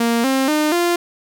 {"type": "tone with pitch steps", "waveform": "sawtooth", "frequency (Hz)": [233.1, 266.2, 304, 347.2], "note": ["A#3", "C4", "D#4", "F4"], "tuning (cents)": [0, 30, -40, -10], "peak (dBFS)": -11, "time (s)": [0, 0.96], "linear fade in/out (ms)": 5, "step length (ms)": 240, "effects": []}